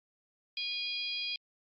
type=harmonic tone with a mistuned harmonic; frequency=818 Hz; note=G#5; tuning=26 cents flat; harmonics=3 / 4 / 5 / 6; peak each=-39 / -37 / -43 / -39 dBFS; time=0.57-1.36 s; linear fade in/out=2 ms; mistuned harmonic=6; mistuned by=-26 cents; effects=Opus 48 kbps